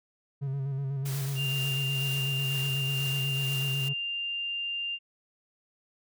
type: tone with vibrato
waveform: triangle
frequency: 136.9 Hz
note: C#3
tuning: 21 cents flat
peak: -27 dBFS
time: 0.41-3.94 s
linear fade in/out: 20 ms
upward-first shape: square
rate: 8.1 Hz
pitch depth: 37 cents each way
type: noise with tremolo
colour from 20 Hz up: white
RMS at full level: -39 dBFS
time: 1.05-3.89 s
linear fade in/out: 10 ms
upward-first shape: triangle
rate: 2.1 Hz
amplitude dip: 40%
type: tone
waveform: sine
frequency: 2794 Hz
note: F7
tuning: in tune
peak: -30 dBFS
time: 1.35-4.99 s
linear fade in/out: 50 ms
effects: none